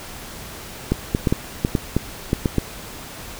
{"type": "clicks", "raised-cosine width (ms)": 3, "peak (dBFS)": -4, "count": 10, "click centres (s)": [0.92, 1.149, 1.272, 1.325, 1.649, 1.752, 1.966, 2.331, 2.458, 2.583], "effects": ["pink hiss -36 dBFS RMS until 3.39 s"]}